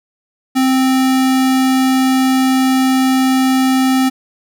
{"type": "tone", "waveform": "square", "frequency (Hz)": 261.6, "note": "C4", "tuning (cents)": 0, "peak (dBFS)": -11, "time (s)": [0.55, 4.1], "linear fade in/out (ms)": 20, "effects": []}